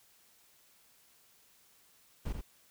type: noise with echo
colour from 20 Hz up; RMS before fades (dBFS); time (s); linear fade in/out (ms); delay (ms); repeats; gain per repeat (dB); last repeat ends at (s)
brown; -35; 2.25-2.33; 10; 84; 1; -5; 2.414
effects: white hiss -65 dBFS RMS until 2.7 s